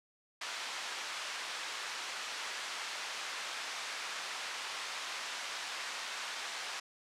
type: band-pass noise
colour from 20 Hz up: pink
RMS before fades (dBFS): -41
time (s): 0.41-6.8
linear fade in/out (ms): 5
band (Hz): 1100 to 6200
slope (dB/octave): 12
effects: low-pass 10000 Hz 12 dB/octave